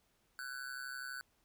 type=tone with amplitude modulation; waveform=square; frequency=1500 Hz; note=F#6; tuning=23 cents sharp; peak=-39 dBFS; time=0.39-1.21 s; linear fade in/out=0 ms; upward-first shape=sine; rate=132 Hz; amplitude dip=85%; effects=pink hiss -75 dBFS RMS until 1.44 s